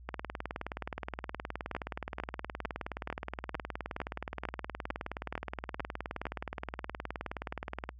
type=two click trains; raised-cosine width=0.5 ms; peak=-21 / -19 dBFS; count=150 / 11; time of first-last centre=0.09-7.891 / 1.75-6.255 s; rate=19.1 / 2.22 Hz; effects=added 60 Hz sine -49 dBFS peak until 7.99 s